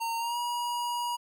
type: tone with pitch glide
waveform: square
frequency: 919 to 960.2 Hz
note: A#5 to B5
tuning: -25 to -49 cents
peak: -30 dBFS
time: 0-1.17 s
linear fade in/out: 20 ms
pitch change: +76 cents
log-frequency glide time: 0.17-0.38 s
effects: none